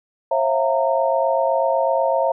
sine tone cluster, 538 / 661 / 709 / 922 Hz, C5 / E5 / F5 / A#5, +48 / +5 / +26 / -19 cents, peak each -20 / -20 / -27 / -22 dBFS, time 0.31-2.32 s, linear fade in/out 5 ms, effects none

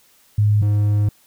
sine / triangle tone pair in turn, 104.7 / 103.74 Hz, G#2 / G#2, +15 / -1 cents, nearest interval unison, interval 16 cents, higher first, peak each -12 dBFS, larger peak neither, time 0.38-0.62 / 0.62-1.09 s, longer second, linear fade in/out 5 ms, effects white hiss -55 dBFS RMS until 1.26 s

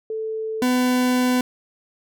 sine / 40% pulse tone pair in turn, 440 / 250.8 Hz, A4 / B3, 0 / +27 cents, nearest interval minor seventh, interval 973 cents, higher first, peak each -24 / -16 dBFS, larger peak second, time 0.1-0.62 / 0.62-1.41 s, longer second, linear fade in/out 2 ms, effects none

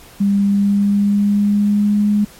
sine tone with pitch glide, 200 to 207.4 Hz, G3 to G#3, +35 to -2 cents, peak -11 dBFS, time 0.2-2.25 s, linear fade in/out 10 ms, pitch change +63 cents, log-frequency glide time 0.4-2.07 s, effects pink hiss -42 dBFS RMS until 2.39 s + MP3 64 kbps

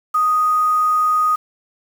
sine tone with quantisation, 1244.5 Hz, D#6, in tune, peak -13 dBFS, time 0.14-1.36 s, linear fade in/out 10 ms, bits 6, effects none

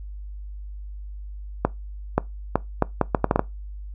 accelerating click train, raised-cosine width 1 ms, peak -3 dBFS, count 10, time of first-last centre 1.65-3.394 s, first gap 530 ms, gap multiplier 0.71, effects noise-tail reverb RT60 0.2 s tail -21 dB re dry + added 50 Hz sine -33 dBFS peak until 3.94 s

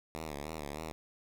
5% pulse tone with vibrato, 75.5 Hz, D2, 48 cents sharp, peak -28 dBFS, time 0.15-0.92 s, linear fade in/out 0 ms, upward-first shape sine, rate 3.3 Hz, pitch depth 110 cents each way, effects none

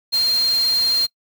sine tone in noise, 4195 Hz, C8, 4 cents sharp, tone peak -15 dBFS, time 0.12-1.07 s, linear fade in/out 20 ms, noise white, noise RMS -31 dBFS, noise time 0.12-1.07 s, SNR +13 dB, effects noise-tail reverb RT60 0.1 s tail -24 dB re dry

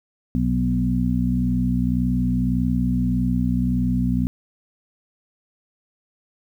harmonic tone with a mistuned harmonic, 61.74 Hz, B1, in tune, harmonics 1 / 2 / 3 / 4, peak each -25 / -25 / -23 / -22 dBFS, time 0.35-4.27 s, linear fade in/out 0 ms, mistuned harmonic 2, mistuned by +18 cents, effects 9-bit

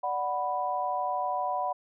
sine chord, B minor, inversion first, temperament equal, 587.3 / 740 / 987.8 Hz, D5 / F#5 / B5, 0 / 0 / 0 cents, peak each -35 / -30 / -31 dBFS, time 0.03-1.73 s, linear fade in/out 10 ms, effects none

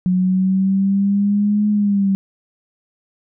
sine linear two-way sweep, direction up then down, 181.6 to 210 to 192.8 Hz, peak -13 dBFS, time 0.06-2.15 s, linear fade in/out 0 ms, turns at 1.69 s, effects none

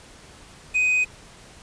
triangle tone with quantisation, 2503 Hz, D#7, 10 cents sharp, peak -16 dBFS, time 0.74-1.05 s, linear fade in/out 20 ms, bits 7, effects pink hiss -47 dBFS RMS until 1.62 s + resampled to 22050 Hz

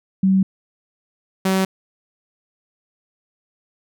sine / sawtooth tone pair in turn, 191 / 190.04 Hz, G3 / F#3, -45 / +47 cents, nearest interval unison, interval 8 cents, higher first, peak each -12 dBFS, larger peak neither, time 0.23-0.43 / 1.45-1.65 s, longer neither, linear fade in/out 5 ms, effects none

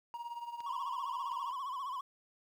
triangle tone with tremolo, 945 Hz, A#5, 23 cents sharp, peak -35 dBFS, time 0.14-1.51 s, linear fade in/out 0 ms, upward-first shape triangle, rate 18 Hz, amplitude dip 80%
clicks, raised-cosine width 0.2 ms, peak -35 / -40 dBFS, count 2, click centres 0.605 / 1.318 s
triangle tone with vibrato, 1058 Hz, C6, 19 cents sharp, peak -35 dBFS, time 0.66-2.01 s, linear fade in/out 5 ms, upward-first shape sine, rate 15 Hz, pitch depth 120 cents each way
effects 11-bit

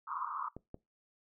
pink band-pass noise, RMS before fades -39 dBFS, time 0.07-0.49 s, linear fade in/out 10 ms, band 970 to 1300 Hz, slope 96 dB/octave
clicks, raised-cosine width 2 ms, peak -31 dBFS, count 2, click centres 0.566 / 0.744 s
effects noise-tail reverb RT60 0.2 s tail -21 dB re dry

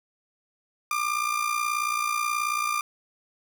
30% pulse tone with amplitude modulation, 1196 Hz, D6, 31 cents sharp, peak -19 dBFS, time 0.91-2.81 s, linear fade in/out 2 ms, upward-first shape sine, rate 58.5 Hz, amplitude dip 65%, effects none

